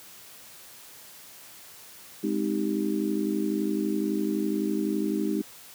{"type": "chord", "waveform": "sine", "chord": "Ab major seventh", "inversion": "none", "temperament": "just", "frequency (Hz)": [207.7, 259.6, 311.5, 389.3], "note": ["Ab3", "C4", "Eb4", "G4"], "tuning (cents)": [0, -13, 2, -12], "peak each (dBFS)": [-29, -33, -28, -32], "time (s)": [2.23, 5.42], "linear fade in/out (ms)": 10, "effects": ["white hiss -48 dBFS RMS until 5.74 s", "high-pass 80 Hz 12 dB/octave"]}